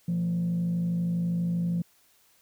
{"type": "tone with frequency modulation", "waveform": "sine", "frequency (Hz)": 172.7, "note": "F3", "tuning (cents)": -19, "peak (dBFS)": -23, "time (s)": [0.08, 1.82], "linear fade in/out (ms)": 5, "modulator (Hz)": 52.4, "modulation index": 0.34, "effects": ["tanh soft clip ceiling -22 dBFS", "white hiss -63 dBFS RMS until 2.41 s"]}